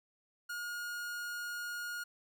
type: tone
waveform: 45% pulse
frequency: 1432 Hz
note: F6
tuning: 43 cents sharp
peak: -38 dBFS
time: 0.49-2.04 s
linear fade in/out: 10 ms
effects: none